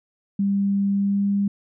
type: tone with pitch glide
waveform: sine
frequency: 198.8 to 200.4 Hz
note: G3 to G3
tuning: +25 to +38 cents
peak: -18 dBFS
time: 0.39-1.48 s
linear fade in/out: 5 ms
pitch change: +13 cents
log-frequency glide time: 0.92-1.31 s
effects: none